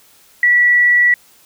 sine tone, 1947 Hz, B6, 25 cents flat, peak -8 dBFS, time 0.43-1.14 s, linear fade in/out 2 ms, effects white hiss -49 dBFS RMS until 1.45 s

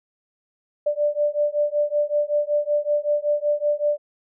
sine beating tone pair, 587.3 / 592.6 Hz, D5 / D5, 0 / +15 cents, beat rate 5.3 Hz, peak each -22 dBFS, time 0.86-3.98 s, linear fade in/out 10 ms, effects none

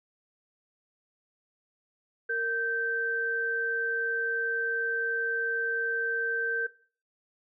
sine tone pair together, 461.4 / 1557.3 Hz, A#4 / G6, -18 / -12 cents, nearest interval octave + major sixth, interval 2106 cents, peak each -33 / -28 dBFS, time 2.29-6.67 s, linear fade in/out 10 ms, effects noise-tail reverb RT60 0.4 s tail -17 dB re dry

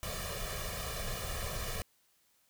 pink noise with comb filter, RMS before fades -38 dBFS, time 0.03-1.82 s, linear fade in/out 0 ms, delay 1.7 ms, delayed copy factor +1, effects white hiss -71 dBFS RMS until 2.49 s

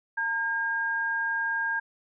sine tone pair together, 912 / 1614.7 Hz, A#5 / G#6, -38 / -49 cents, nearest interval minor seventh, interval 989 cents, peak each -33 / -26 dBFS, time 0.17-1.8 s, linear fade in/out 10 ms, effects none

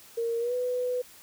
sine tone with pitch glide, 463.8 to 497.1 Hz, A#4 to B4, -9 to +11 cents, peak -26 dBFS, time 0.17-1.02 s, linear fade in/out 10 ms, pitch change +120 cents, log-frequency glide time 0.39-0.54 s, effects white hiss -52 dBFS RMS until 1.22 s

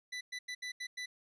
25% pulse tone bursts at uneven times, 1987 Hz, B6, 10 cents sharp, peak -35 dBFS, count 6, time 0.12-0.21 / 0.32-0.39 / 0.48-0.55 / 0.62-0.72 / 0.8-0.87 / 0.97-1.06 s, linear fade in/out 10 ms, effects resampled to 22050 Hz

